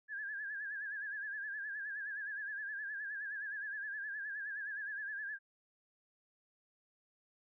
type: tone with vibrato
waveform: sine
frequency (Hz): 1661.2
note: G#6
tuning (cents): 0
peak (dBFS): -39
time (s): 0.08-5.39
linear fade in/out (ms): 50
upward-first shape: sine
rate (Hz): 9.6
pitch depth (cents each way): 84
effects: none